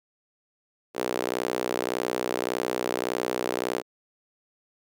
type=tone with high-pass filter; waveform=sawtooth; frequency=61.74 Hz; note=B1; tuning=in tune; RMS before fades=-29 dBFS; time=0.94-3.83 s; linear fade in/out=50 ms; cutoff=410 Hz; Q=2; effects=none